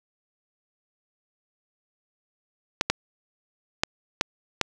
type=clicks; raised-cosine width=0.2 ms; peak=-3 dBFS; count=5; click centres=2.811 / 2.9 / 3.835 / 4.211 / 4.613 s; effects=none